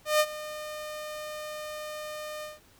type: tone with ADSR envelope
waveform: sawtooth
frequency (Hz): 608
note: D#5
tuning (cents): -40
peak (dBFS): -15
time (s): 0.05-2.6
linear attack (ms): 150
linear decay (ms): 53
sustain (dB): -17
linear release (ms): 170
effects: pink hiss -59 dBFS RMS until 2.79 s